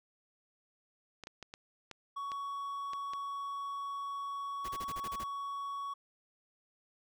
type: clicks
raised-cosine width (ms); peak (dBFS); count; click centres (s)
0.2; -28; 8; 1.237 / 1.271 / 1.427 / 1.539 / 1.913 / 2.318 / 2.934 / 3.135
type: tone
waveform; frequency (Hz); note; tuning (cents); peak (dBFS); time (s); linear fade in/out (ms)
triangle; 1119; C#6; +16; -35; 2.16-5.94; 10
type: noise bursts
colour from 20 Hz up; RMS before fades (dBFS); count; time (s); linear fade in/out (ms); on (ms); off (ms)
pink; -45; 8; 4.64-5.241; 10; 48; 31
effects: none